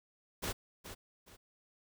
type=noise with echo; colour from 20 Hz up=pink; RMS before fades=-37 dBFS; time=0.42-0.53 s; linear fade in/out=20 ms; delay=420 ms; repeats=2; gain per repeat=-10 dB; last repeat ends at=1.37 s; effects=none